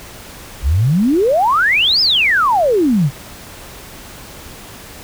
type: exponential two-way sweep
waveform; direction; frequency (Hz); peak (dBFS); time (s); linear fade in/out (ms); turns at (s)
sine; up then down; 58.8 to 5274 to 124.9; -10; 0.62-3.11; 50; 2.01
effects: pink hiss -35 dBFS RMS until 5.03 s